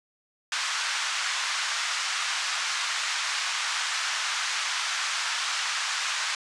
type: band-pass noise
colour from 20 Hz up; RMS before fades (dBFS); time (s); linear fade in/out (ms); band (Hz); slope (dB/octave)
pink; -29; 0.52-6.35; 2; 1100 to 7100; 24
effects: resampled to 24000 Hz